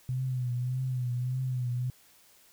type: tone with vibrato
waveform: sine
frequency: 126.2 Hz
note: B2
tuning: 38 cents sharp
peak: -28 dBFS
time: 0.09-1.9 s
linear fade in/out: 0 ms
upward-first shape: triangle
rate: 1.7 Hz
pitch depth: 67 cents each way
effects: white hiss -60 dBFS RMS until 2.52 s

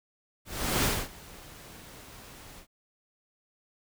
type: noise with ADSR envelope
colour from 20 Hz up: pink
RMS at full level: -25 dBFS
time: 0.45-2.67 s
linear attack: 390 ms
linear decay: 240 ms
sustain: -23 dB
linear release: 86 ms
effects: none

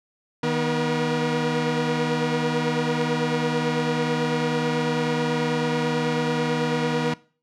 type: tone cluster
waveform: sawtooth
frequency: 156.2 / 243.3 / 477.5 Hz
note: D#3 / B3 / A#4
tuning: +7 / -26 / +42 cents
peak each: -22 dBFS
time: 0.43-7.14 s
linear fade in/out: 5 ms
effects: noise-tail reverb RT60 0.4 s tail -21 dB re dry + low-pass 5000 Hz 12 dB/octave

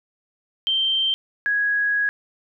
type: tone pair in turn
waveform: sine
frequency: 3136 / 1661.2 Hz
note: G7 / G#6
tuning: 0 / 0 cents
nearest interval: major seventh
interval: 1100 cents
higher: first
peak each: -18 dBFS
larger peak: neither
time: 0.67-1.14 / 1.46-2.09 s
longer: second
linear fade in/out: 0 ms
effects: none

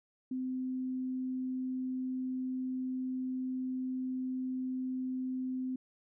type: tone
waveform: sine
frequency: 257.3 Hz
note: C4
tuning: 29 cents flat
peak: -33 dBFS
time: 0.31-5.76 s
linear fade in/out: 5 ms
effects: none

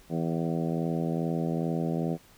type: harmonic tone with a mistuned harmonic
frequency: 82.41 Hz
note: E2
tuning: in tune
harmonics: 2 / 3 / 4 / 5 / 6 / 7 / 8 / 9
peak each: -29 / -33 / -35 / -37 / -39 / -40 / -41 / -42 dBFS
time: 0.09-2.18 s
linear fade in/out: 50 ms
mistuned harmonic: 9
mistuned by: +15 cents
effects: pink hiss -57 dBFS RMS until 2.37 s

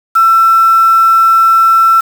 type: tone with quantisation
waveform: sine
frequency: 1340 Hz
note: E6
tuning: 28 cents sharp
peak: -4 dBFS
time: 0.15-2.01 s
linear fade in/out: 10 ms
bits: 4
effects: none

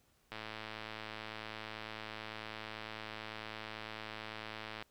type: click train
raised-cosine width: 0.3 ms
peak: -27 dBFS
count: 492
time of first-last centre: 0.32-4.825 s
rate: 109 Hz
effects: pink hiss -72 dBFS RMS until 4.9 s

